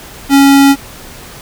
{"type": "tone", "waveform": "square", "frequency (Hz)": 277.2, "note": "C#4", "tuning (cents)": 0, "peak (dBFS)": -4, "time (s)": [0.29, 0.76], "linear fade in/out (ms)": 50, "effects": ["pink hiss -32 dBFS RMS until 1.41 s"]}